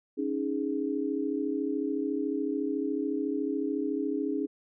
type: chord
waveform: sine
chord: C# suspended second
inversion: none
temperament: equal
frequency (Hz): 277.2 / 311.1 / 415.3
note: C#4 / D#4 / G#4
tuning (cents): 0 / 0 / 0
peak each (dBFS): -31 / -32 / -33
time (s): 0.17-4.47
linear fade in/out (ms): 20
effects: none